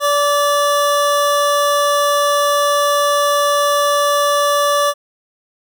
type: tone pair together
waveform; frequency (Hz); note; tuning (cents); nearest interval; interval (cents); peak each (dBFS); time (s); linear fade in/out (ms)
square; 577 / 1162.4; D5 / D6; -31 / -18; octave; 1213; -16; 0-4.94; 50
effects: none